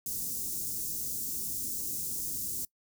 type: band-stop noise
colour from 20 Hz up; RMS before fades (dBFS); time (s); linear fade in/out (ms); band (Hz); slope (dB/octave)
white; -35; 0.06-2.65; 2; 350 to 6000; 24
effects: noise-tail reverb RT60 0.1 s tail -23 dB re dry